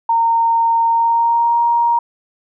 sine tone with pitch glide, 920 to 939.9 Hz, A#5 to A#5, -23 to +14 cents, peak -11 dBFS, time 0.09-1.99 s, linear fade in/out 5 ms, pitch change +37 cents, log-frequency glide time 0.88-1.61 s, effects none

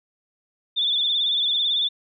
sine tone with vibrato, 3520 Hz, A7, in tune, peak -19 dBFS, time 0.76-1.89 s, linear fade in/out 20 ms, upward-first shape sine, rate 18 Hz, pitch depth 60 cents each way, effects none

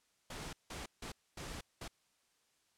pink noise bursts at uneven times, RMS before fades -45 dBFS, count 5, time 0.3-0.53 / 0.7-0.86 / 1.02-1.12 / 1.37-1.61 / 1.81-1.88 s, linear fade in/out 5 ms, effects white hiss -75 dBFS RMS until 2.77 s + low-pass 9000 Hz 12 dB/octave

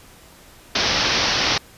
white low-pass noise, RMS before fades -20 dBFS, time 0.75-1.58 s, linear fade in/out 5 ms, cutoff 5800 Hz, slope 96 dB/octave, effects pink hiss -47 dBFS RMS until 1.77 s + resampled to 32000 Hz

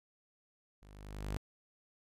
sawtooth tone with level ramp, 50.5 Hz, G#1, 48 cents flat, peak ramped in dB -53 to -30 dBFS, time 0.82-1.37 s, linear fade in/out 0 ms, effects resampled to 32000 Hz

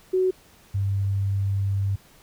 sine tone pair in turn, 372.2 / 98.58 Hz, F#4 / G2, +10 / +10 cents, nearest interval octave + major seventh, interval 2300 cents, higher first, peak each -18 / -21 dBFS, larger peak first, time 0.13-0.31 / 0.74-1.96 s, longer second, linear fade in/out 10 ms, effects pink hiss -54 dBFS RMS until 2.22 s

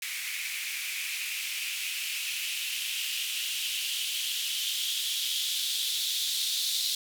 violet noise with band-pass filter sweep, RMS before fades -32 dBFS, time 0.02-6.95 s, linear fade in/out 2 ms, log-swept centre 2200 to 3800 Hz, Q 4.4, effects none

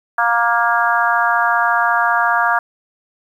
harmonic tone, 234.6 Hz, A#3, 11 cents sharp, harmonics 3 / 4 / 5 / 6 / 7, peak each -19 / -19 / -19 / -19 / -19 dBFS, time 0.18-2.59 s, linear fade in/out 5 ms, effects 8-bit

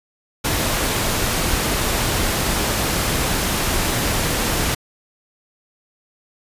pink noise, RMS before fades -20 dBFS, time 0.44-4.75 s, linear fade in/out 10 ms, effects resampled to 32000 Hz

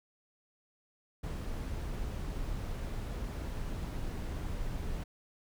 brown noise, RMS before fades -37 dBFS, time 1.23-5.04 s, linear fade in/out 10 ms, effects none

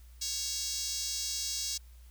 5% pulse tone with high-pass filter, 554.4 Hz, C#5, in tune, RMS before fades -35 dBFS, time 0.21-1.78 s, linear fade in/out 10 ms, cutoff 5500 Hz, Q 1.5, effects added 60 Hz sine -50 dBFS peak until 2.1 s + white hiss -65 dBFS RMS until 2.1 s

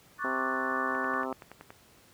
sine chord, D major seventh, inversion third, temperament equal, 1108.7 / 1174.7 / 1480 / 1760 Hz, C#6 / D6 / F#6 / A6, 0 / 0 / 0 / 0 cents, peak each -35 / -36 / -35 / -36 dBFS, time 0.18-1.26 s, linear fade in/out 50 ms
harmonic tone, 130.81 Hz, C3, in tune, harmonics 2 / 3 / 4 / 5 / 6 / 7 / 8 / 9 / 10, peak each -37 / -39 / -40 / -41 / -42 / -42 / -43 / -44 / -44 dBFS, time 0.24-1.33 s, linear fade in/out 2 ms
click train, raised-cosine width 0.5 ms, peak -29 dBFS, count 9, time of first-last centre 0.95-1.705 s, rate 10.6 Hz
effects pink hiss -59 dBFS RMS until 2.13 s + high-pass 60 Hz 12 dB/octave

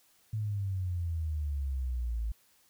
sine exponential sweep, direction down, 110 to 54 Hz, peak -30 dBFS, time 0.33-2.32 s, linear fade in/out 5 ms, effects white hiss -66 dBFS RMS until 2.69 s

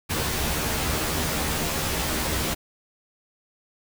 pink noise with comb filter, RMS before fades -26 dBFS, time 0.09-2.55 s, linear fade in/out 20 ms, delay 13 ms, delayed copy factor +0.75, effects none

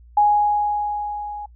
sine tone with level ramp, 830.6 Hz, G#5, in tune, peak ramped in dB -11 to -29 dBFS, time 0.17-1.46 s, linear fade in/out 5 ms, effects noise-tail reverb RT60 0.1 s tail -24 dB re dry + added 59 Hz sine -44 dBFS peak until 1.55 s

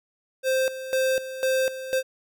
square tone with tremolo, 523.3 Hz, C5, in tune, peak -21 dBFS, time 0.43-2.03 s, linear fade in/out 50 ms, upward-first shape square, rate 2 Hz, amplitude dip 75%, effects none

